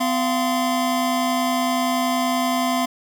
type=tone cluster; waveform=square; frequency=253.2 / 689 / 1036 Hz; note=B3 / F5 / C6; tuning=+43 / -24 / -17 cents; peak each=-23 / -24 / -26 dBFS; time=0-2.86 s; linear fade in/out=10 ms; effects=none